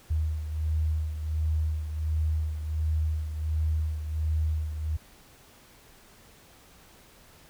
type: beating tone pair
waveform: sine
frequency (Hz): 77.78 / 79.18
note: D#2 / D#2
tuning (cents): 0 / +31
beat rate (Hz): 1.4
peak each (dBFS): -26 / -33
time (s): 0.1-4.97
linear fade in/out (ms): 10
effects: pink hiss -55 dBFS RMS until 7.49 s